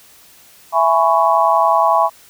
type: chord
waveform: sine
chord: C# minor seventh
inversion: first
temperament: just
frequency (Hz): 665.2 / 831.5 / 997.9 / 1108.7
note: E5 / G#5 / B5 / C#6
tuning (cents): +16 / +2 / +18 / 0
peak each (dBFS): -16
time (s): 0.72-2.1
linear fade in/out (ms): 50
effects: white hiss -46 dBFS RMS until 2.29 s